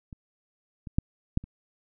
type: clicks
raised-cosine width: 5 ms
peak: -29 / -26 / -10 / -11 / -29 dBFS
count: 5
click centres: 0.128 / 0.872 / 0.985 / 1.374 / 1.44 s
effects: none